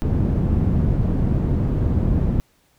white low-pass noise, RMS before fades -19 dBFS, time 0.02-2.4 s, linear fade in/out 0 ms, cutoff 150 Hz, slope 12 dB/octave, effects pink hiss -61 dBFS RMS until 2.78 s

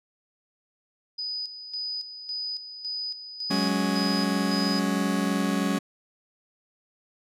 sine tone with tremolo, 4978 Hz, D#8, in tune, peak -29 dBFS, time 1.18-4.8 s, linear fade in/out 10 ms, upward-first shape square, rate 1.8 Hz, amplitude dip 65%
40% pulse chord, F# suspended second, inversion none, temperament just, 185 / 208.1 / 277.5 Hz, F#3 / G#3 / C#4, 0 / +4 / +2 cents, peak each -27 dBFS, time 3.5-5.79 s, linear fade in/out 10 ms
effects low-pass 12000 Hz 12 dB/octave

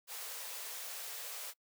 white high-pass noise, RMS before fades -44 dBFS, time 0.07-1.54 s, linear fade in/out 50 ms, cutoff 420 Hz, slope 96 dB/octave, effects noise-tail reverb RT60 0.1 s tail -24 dB re dry

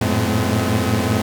sawtooth tone cluster, 91.1 / 108.4 / 113.8 / 212 / 255.2 Hz, F#2 / A2 / A#2 / G#3 / C4, -26 / -25 / -41 / +36 / -43 cents, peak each -19 dBFS, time 0.01-1.22 s, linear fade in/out 5 ms, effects none

